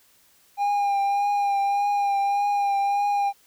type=tone with vibrato; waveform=triangle; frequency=806 Hz; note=G5; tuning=48 cents sharp; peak=-18 dBFS; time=0.57-3.33 s; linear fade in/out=50 ms; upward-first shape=triangle; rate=1.7 Hz; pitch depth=27 cents each way; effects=white hiss -59 dBFS RMS until 3.46 s